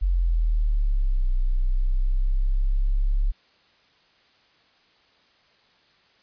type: exponential two-way sweep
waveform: sine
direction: down then up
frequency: 45.8 to 30.87 to 34.99 Hz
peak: -18 dBFS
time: 0.01-3.32 s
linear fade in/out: 20 ms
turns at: 1.31 s
effects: white hiss -60 dBFS RMS until 6.22 s + resampled to 11025 Hz